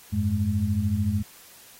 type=tone cluster; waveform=sine; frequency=90.2 / 103.7 / 209.8 Hz; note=F#2 / G#2 / G#3; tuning=-44 / -2 / +18 cents; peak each=-26 dBFS; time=0.12-1.23 s; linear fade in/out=20 ms; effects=white hiss -50 dBFS RMS until 1.79 s + AAC 48 kbps